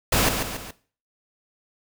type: noise with echo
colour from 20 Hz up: pink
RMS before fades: -20 dBFS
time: 0.12-0.29 s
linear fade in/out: 5 ms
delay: 140 ms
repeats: 3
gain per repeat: -6 dB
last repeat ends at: 0.71 s
effects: noise-tail reverb RT60 0.4 s tail -17 dB re dry